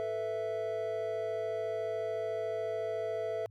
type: chord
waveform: triangle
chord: A suspended second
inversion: none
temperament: equal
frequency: 440 / 493.9 / 659.3 Hz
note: A4 / B4 / E5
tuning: 0 / 0 / 0 cents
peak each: -35 / -38 / -33 dBFS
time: 0-3.46 s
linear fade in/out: 0 ms
effects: added 106 Hz sine -54 dBFS peak until 3.5 s + AAC 64 kbps